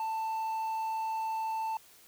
triangle tone, 887 Hz, A5, 14 cents sharp, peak -29 dBFS, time 0-1.77 s, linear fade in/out 2 ms, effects white hiss -58 dBFS RMS until 2.07 s

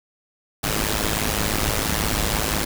pink noise with amplitude modulation, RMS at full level -19 dBFS, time 0.63-2.65 s, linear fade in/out 10 ms, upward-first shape sine, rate 106 Hz, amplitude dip 85%, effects none

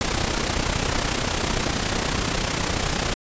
pink noise with amplitude modulation, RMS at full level -21 dBFS, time 0.01-3.14 s, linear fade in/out 0 ms, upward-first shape sine, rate 30.9 Hz, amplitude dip 60%, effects resampled to 16000 Hz

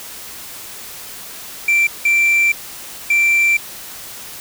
sine tone bursts at uneven times, 2349 Hz, D7, in tune, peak -8 dBFS, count 3, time 1.68-1.87 / 2.05-2.52 / 3.1-3.57 s, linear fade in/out 5 ms, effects tanh soft clip ceiling -10 dBFS + white hiss -33 dBFS RMS until 4.4 s

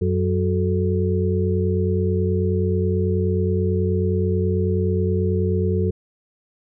harmonic tone with a mistuned harmonic, 92.5 Hz, F#2, in tune, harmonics 1 / 2 / 4 / 5, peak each -20 / -24 / -25 / -25 dBFS, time 0.01-5.91 s, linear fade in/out 10 ms, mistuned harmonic 5, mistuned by -89 cents, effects none

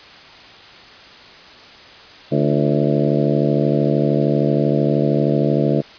harmonic tone with a mistuned harmonic, 73 Hz, D2, 10 cents flat, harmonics 2 / 3 / 4 / 5 / 6 / 7 / 8 / 9, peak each -19 / -21 / -22 / -23 / -24 / -24 / -25 / -26 dBFS, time 2.31-5.82 s, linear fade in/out 20 ms, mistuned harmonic 5, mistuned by -79 cents, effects white hiss -41 dBFS RMS until 5.98 s + resampled to 11025 Hz

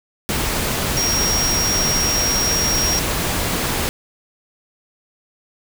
sine tone in noise, 5610 Hz, F8, 7 cents sharp, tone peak -18 dBFS, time 0.97-2.99 s, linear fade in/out 0 ms, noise pink, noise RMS -21 dBFS, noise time 0.29-3.89 s, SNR 0 dB, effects none

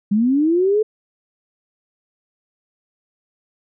sine linear sweep, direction up, 196 to 440 Hz, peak -13 dBFS, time 0.11-0.83 s, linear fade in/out 10 ms, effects none

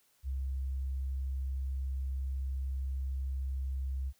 sine tone, 66.5 Hz, C2, 29 cents sharp, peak -32 dBFS, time 0.23-4.13 s, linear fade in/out 50 ms, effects white hiss -70 dBFS RMS until 4.19 s

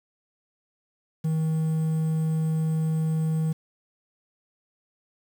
triangle tone with quantisation, 158.9 Hz, D#3, 37 cents sharp, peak -20 dBFS, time 1.24-3.53 s, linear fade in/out 10 ms, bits 8, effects none

